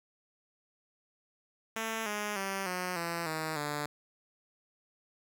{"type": "tone with pitch steps", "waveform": "5% pulse", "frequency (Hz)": [223.4, 208.4, 194.48, 181.46, 169.31, 157.97, 147.39], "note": ["A3", "G#3", "G3", "F#3", "E3", "D#3", "D3"], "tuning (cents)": [27, 6, -13, -33, 47, 27, 7], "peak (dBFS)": -22, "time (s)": [1.76, 3.86], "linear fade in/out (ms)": 5, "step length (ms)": 300, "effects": []}